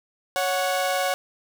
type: tone pair together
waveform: sawtooth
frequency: 556.8 / 736 Hz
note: C#5 / F#5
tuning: +8 / -9 cents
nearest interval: perfect fourth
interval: 483 cents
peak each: -21 dBFS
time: 0.36-1.14 s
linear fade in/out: 0 ms
effects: none